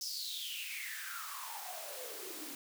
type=noise with high-pass filter sweep; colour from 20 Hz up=white; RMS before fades=-43 dBFS; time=0.01-2.55 s; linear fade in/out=2 ms; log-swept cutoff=5400 to 270 Hz; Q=8.7; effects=none